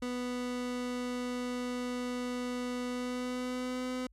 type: tone with pitch glide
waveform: 30% pulse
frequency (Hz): 247.3 to 253.8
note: B3 to B3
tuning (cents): +3 to +47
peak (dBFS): -31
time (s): 0.02-4.07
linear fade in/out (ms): 5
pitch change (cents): +44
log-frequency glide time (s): 2.89-3.91
effects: added 50 Hz sine -59 dBFS peak until 4.12 s + low-pass 9000 Hz 12 dB/octave